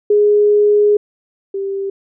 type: tone pair in turn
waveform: sine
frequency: 415.3 / 392.6 Hz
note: G#4 / G4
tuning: 0 / +3 cents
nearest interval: minor second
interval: 97 cents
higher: first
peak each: -8 / -18 dBFS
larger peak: first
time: 0.1-0.97 / 1.54-1.9 s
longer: first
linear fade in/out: 5 ms
effects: none